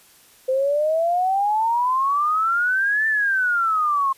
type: exponential two-way sweep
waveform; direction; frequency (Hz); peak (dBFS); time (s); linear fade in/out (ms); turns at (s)
sine; up then down; 513 to 1783 to 1065; -17; 0.48-4.13; 10; 3.07
effects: white hiss -52 dBFS RMS until 4.17 s + resampled to 32000 Hz